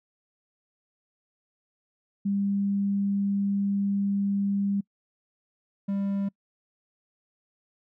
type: tone pair in turn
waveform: sine / triangle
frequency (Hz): 199.5 / 198.24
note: G3 / G3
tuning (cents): +31 / +20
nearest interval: unison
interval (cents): 11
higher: first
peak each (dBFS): -23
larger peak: neither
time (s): 2.25-4.81 / 5.88-6.29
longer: first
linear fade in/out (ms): 10
effects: noise-tail reverb RT60 0.1 s tail -26 dB re dry